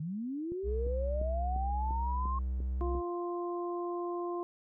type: linear sweep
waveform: sine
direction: up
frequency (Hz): 145.6 to 1077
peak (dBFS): -34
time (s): 0-2.39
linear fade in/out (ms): 5
type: click train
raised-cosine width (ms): 3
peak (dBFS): -31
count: 8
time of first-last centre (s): 0.52-2.951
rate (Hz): 2.88
type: tone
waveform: triangle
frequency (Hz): 63.7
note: C2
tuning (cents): -46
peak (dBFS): -29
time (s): 0.63-3.02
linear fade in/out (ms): 50
type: harmonic tone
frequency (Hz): 349.2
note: F4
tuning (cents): 0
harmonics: 1 / 2 / 3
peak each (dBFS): -34 / -42 / -41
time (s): 2.81-4.43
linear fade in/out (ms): 0
effects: none